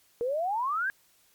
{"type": "exponential sweep", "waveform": "sine", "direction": "up", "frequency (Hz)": [460.1, 1657], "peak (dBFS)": -26, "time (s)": [0.21, 0.9], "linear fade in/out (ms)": 0, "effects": ["white hiss -64 dBFS RMS until 1.34 s", "MP3 96 kbps"]}